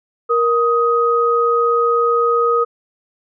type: tone pair together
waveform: sine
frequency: 469.7 / 1254 Hz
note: A#4 / D#6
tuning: +13 / +13 cents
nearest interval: octave + perfect fourth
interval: 1700 cents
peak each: -15 dBFS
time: 0.29-2.65 s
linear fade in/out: 20 ms
effects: none